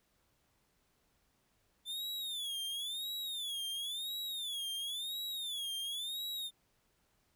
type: tone with vibrato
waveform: 45% pulse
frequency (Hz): 3512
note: A7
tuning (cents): -4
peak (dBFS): -37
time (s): 1.85-6.51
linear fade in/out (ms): 50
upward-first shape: sine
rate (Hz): 0.96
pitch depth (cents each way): 170
effects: pink hiss -75 dBFS RMS until 7.35 s